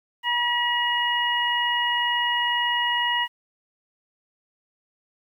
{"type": "harmonic tone", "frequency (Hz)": 962, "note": "B5", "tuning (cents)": -46, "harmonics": [1, 2, 3], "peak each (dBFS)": [-25, -25, -25], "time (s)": [0.23, 3.28], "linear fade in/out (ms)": 50, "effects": ["9-bit"]}